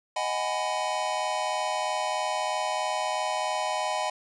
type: chord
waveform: square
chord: G# minor seventh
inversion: second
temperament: just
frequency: 623 / 747.5 / 830.6 / 996.7 Hz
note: D#5 / F#5 / G#5 / B5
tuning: +2 / +17 / 0 / +16 cents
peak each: -33 dBFS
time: 0.16-4.1 s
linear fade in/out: 5 ms
effects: resampled to 22050 Hz